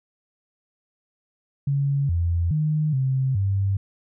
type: tone with pitch steps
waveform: sine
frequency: 140.1 / 85.4 / 153.3 / 132.3 / 98.1 Hz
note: C#3 / F2 / D#3 / C3 / G2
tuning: +19 / -38 / -25 / +20 / +2 cents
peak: -19 dBFS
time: 1.67-3.77 s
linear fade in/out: 5 ms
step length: 420 ms
effects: none